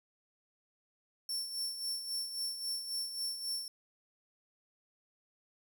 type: tone with tremolo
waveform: sawtooth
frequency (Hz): 5430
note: F8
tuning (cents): -50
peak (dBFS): -31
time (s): 1.29-3.68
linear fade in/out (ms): 2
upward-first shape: sine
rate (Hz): 3.7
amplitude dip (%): 60
effects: none